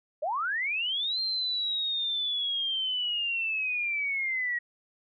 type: linear two-way sweep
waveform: sine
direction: up then down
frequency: 551 to 4185 to 1897 Hz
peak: -27 dBFS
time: 0.22-4.59 s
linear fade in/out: 10 ms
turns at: 1.2 s
effects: none